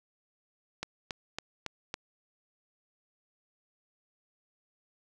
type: click train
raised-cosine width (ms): 0.2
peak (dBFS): -17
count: 5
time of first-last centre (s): 0.83-1.941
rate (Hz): 3.6
effects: none